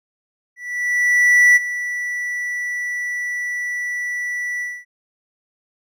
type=tone with ADSR envelope; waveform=triangle; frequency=1960 Hz; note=B6; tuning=14 cents flat; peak=-6 dBFS; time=0.56-4.85 s; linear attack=1000 ms; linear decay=23 ms; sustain=-14 dB; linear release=240 ms; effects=none